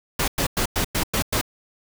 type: noise bursts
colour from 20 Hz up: pink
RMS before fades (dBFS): -22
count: 7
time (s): 0.19-1.413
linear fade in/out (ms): 5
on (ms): 89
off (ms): 100
effects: none